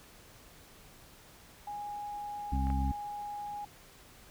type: tone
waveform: sine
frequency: 825 Hz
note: G#5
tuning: 12 cents flat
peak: -37 dBFS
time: 1.67-3.65 s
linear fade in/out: 5 ms
type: harmonic tone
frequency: 66.8 Hz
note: C2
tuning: 36 cents sharp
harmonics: 1 / 2 / 3 / 4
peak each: -29 / -39 / -39 / -38 dBFS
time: 2.52-2.92 s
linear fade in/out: 5 ms
type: clicks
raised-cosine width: 0.5 ms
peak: -34 / -29 dBFS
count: 2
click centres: 2.67 / 2.702 s
effects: pink hiss -56 dBFS RMS until 4.3 s